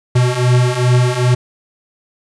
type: beating tone pair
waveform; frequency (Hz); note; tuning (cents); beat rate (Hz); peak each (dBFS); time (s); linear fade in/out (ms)
square; 122.6 / 125.1; B2 / B2; -12 / +23; 2.5; -16 / -13; 0.15-1.35; 10
effects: resampled to 22050 Hz + 7-bit